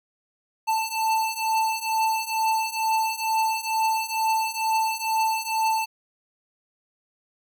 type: beating tone pair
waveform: square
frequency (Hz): 884 / 886.2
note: A5 / A5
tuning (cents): +8 / +12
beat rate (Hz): 2.2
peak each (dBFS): -27 / -25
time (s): 0.67-5.86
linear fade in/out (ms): 20
effects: none